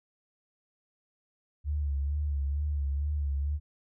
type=tone with vibrato; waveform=sine; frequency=71.9 Hz; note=D2; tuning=36 cents flat; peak=-27 dBFS; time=1.64-3.6 s; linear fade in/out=50 ms; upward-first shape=sine; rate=2.2 Hz; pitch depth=61 cents each way; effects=none